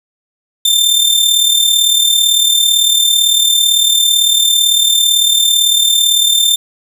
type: tone with amplitude modulation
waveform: sawtooth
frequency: 3582 Hz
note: A7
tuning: 30 cents sharp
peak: -3 dBFS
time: 0.65-6.56 s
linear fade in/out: 5 ms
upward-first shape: sine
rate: 37.9 Hz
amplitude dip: 55%
effects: none